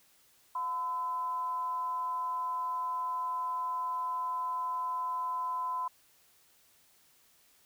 sine tone with amplitude modulation, 1014 Hz, B5, 45 cents sharp, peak -29 dBFS, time 0.55-5.88 s, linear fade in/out 5 ms, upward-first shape sine, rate 300 Hz, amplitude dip 45%, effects white hiss -65 dBFS RMS until 7.65 s

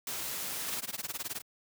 white noise, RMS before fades -37 dBFS, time 0.07-0.78 s, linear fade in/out 2 ms
white noise with tremolo, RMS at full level -35 dBFS, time 0.67-1.42 s, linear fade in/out 20 ms, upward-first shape sine, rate 19 Hz, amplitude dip 95%
effects high-pass 80 Hz 12 dB/octave

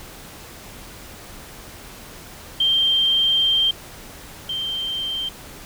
sine tone pair in turn, 3161 / 3141 Hz, G7 / G7, +14 / +3 cents, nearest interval unison, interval 11 cents, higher first, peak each -15 / -23 dBFS, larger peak first, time 2.6-3.71 / 4.49-5.29 s, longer first, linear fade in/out 5 ms, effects pink hiss -40 dBFS RMS until 5.65 s

